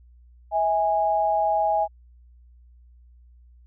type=tone pair together; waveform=sine; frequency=647.2 / 825 Hz; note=E5 / G#5; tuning=-32 / -12 cents; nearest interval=major third; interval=420 cents; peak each=-23 / -21 dBFS; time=0.51-1.88 s; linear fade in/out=50 ms; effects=added 60 Hz sine -49 dBFS peak until 3.66 s